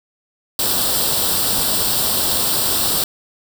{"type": "noise with comb filter", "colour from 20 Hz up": "white", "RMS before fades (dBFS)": -18, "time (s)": [0.59, 3.04], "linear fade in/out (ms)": 2, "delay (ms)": 0.23, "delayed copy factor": 0.7, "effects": []}